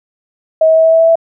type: tone with pitch steps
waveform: sine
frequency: 638 / 641.7 / 645.4 / 649.2 / 652.9 / 656.7 / 660.5 Hz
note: D#5 / E5 / E5 / E5 / E5 / E5 / E5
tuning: +43 / -47 / -37 / -27 / -17 / -7 / +3 cents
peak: -5 dBFS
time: 0.61-1.156 s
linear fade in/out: 5 ms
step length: 78 ms
effects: none